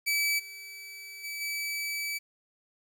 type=tone with level steps; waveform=sawtooth; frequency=2300 Hz; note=D7; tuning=37 cents flat; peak=-22 / -39 / -32 / -28 dBFS; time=0.06-2.19 s; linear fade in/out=20 ms; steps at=0.38 / 1.23 / 1.4 s; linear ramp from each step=20 ms; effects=10-bit